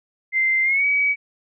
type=tone with pitch glide; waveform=sine; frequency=2083 to 2272 Hz; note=C7 to C#7; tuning=-8 to +42 cents; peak=-16 dBFS; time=0.32-1.16 s; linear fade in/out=50 ms; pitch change=+150 cents; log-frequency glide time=0.63-0.85 s; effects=none